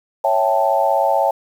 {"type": "chord", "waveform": "sine", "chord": "A dominant seventh", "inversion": "first", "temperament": "equal", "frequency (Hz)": [554.4, 659.3, 784, 880], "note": ["C#5", "E5", "G5", "A5"], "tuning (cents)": [0, 0, 0, 0], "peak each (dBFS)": -19, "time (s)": [0.24, 1.31], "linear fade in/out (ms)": 5, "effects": ["7-bit"]}